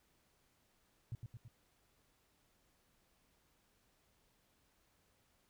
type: tone with echo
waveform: sine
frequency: 116.54 Hz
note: A#2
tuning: in tune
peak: -39 dBFS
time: 1.12-1.15 s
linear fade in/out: 0 ms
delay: 110 ms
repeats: 3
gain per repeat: -4 dB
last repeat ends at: 1.48 s
effects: pink hiss -75 dBFS RMS until 5.49 s